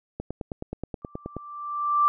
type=click train; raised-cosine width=2 ms; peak=-18 dBFS; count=12; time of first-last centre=0.2-1.366 s; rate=9.43 Hz
type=tone with exponential growth; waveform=sine; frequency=1174.7 Hz; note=D6; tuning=in tune; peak=-15 dBFS; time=1.02-2.08 s; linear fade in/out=0 ms; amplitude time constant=230 ms
effects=none